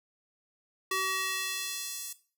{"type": "tone with high-pass filter sweep", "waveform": "square", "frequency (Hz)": 379.2, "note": "F#4", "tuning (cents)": 43, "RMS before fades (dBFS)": -34, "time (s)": [0.91, 2.13], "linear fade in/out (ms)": 5, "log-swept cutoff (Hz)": [860, 7500], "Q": 0.79, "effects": ["noise-tail reverb RT60 0.4 s tail -17 dB re dry"]}